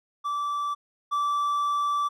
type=tone pair in turn; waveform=triangle; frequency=1162 / 1162 Hz; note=D6 / D6; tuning=-19 / -19 cents; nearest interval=unison; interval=0 cents; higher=neither; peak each=-24 / -21 dBFS; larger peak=second; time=0.24-0.75 / 1.11-2.09 s; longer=second; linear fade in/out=20 ms; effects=none